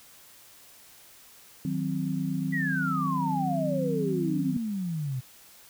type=chord; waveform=sine; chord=C diminished; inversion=first; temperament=equal with one note detuned; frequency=156.56 / 185 / 261.6 Hz; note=Eb3 / Gb3 / C4; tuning=+11 / 0 / 0 cents; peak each=-31 dBFS; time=1.65-4.57 s; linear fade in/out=2 ms
type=exponential sweep; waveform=sine; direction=down; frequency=1983 to 123.47 Hz; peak=-28 dBFS; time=2.52-5.21 s; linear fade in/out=20 ms
effects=white hiss -53 dBFS RMS until 5.69 s